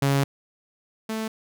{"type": "tone pair in turn", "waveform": "sawtooth", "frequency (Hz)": [138.8, 220.3], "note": ["C#3", "A3"], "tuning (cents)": [3, 2], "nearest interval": "minor sixth", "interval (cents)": 799, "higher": "second", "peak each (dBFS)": [-15, -23], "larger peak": "first", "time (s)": [[0.02, 0.24], [1.09, 1.28]], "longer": "first", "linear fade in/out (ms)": 5, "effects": []}